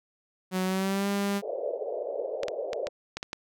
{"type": "tone with pitch glide", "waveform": "sawtooth", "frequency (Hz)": [185.8, 200.3], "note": ["F#3", "G3"], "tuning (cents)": [7, 38], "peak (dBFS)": -22, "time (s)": [0.51, 1.42], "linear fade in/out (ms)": 50, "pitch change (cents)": 131, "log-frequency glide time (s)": [0.64, 1.08]}
{"type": "band-pass noise", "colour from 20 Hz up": "pink", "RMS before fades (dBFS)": -33, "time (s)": [1.42, 2.89], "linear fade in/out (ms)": 10, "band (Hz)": [450, 610], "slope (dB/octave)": 48}
{"type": "clicks", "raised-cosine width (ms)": 0.2, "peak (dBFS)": -16, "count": 7, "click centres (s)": [2.433, 2.483, 2.732, 2.87, 3.17, 3.229, 3.331]}
{"effects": []}